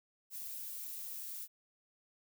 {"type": "noise", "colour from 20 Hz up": "violet", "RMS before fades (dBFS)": -44, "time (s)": [0.3, 1.48], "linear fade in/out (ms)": 50, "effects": []}